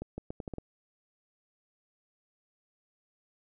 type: accelerating click train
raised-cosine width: 2 ms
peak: -24 dBFS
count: 7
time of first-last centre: 0.02-0.583 s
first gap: 160 ms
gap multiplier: 0.78
effects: none